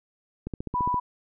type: click train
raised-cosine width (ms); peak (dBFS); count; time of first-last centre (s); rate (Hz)
3; -19; 8; 0.47-0.943; 14.8
type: tone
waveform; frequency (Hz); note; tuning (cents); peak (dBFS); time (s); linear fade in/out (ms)
sine; 987.8; B5; 0; -23; 0.74-1; 10
effects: none